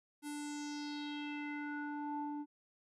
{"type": "tone with low-pass filter sweep", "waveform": "square", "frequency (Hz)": 293.7, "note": "D4", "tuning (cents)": 0, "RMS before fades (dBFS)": -42, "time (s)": [0.22, 2.46], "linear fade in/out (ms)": 50, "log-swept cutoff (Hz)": [11000, 620], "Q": 3.7, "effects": []}